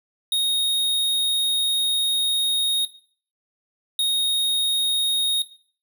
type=tone pair in turn; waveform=square; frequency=3729 / 3729 Hz; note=A#7 / A#7; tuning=0 / 0 cents; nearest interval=unison; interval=0 cents; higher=neither; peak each=-19 dBFS; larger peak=neither; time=0.32-2.85 / 3.99-5.42 s; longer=first; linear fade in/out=2 ms; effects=noise-tail reverb RT60 0.5 s tail -17 dB re dry